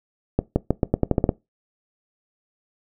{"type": "accelerating click train", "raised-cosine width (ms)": 2, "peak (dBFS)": -4, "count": 10, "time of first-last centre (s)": [0.39, 1.292], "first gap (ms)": 170, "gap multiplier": 0.86, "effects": ["noise-tail reverb RT60 0.2 s tail -20 dB re dry"]}